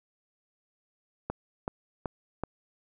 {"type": "click train", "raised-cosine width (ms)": 1, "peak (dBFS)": -17, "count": 4, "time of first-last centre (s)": [1.3, 2.436], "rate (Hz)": 2.64, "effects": []}